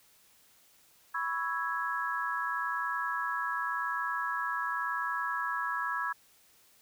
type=chord; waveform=sine; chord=C# minor seventh; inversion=third; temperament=equal; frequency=987.8 / 1108.7 / 1318.5 / 1661.2 Hz; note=B5 / C#6 / E6 / G#6; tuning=0 / 0 / 0 / 0 cents; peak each=-37 / -37 / -36 / -34 dBFS; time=1.14-6.13 s; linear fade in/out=10 ms; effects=white hiss -63 dBFS RMS until 6.81 s